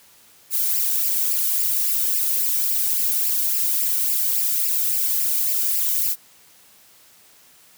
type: noise with flanger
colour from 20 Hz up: violet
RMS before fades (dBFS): -21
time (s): 0.5-6.16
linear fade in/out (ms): 50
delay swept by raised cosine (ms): 0.39 to 1.37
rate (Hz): 3.6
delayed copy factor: +0.6
effects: white hiss -52 dBFS RMS until 7.77 s + high-pass 60 Hz 12 dB/octave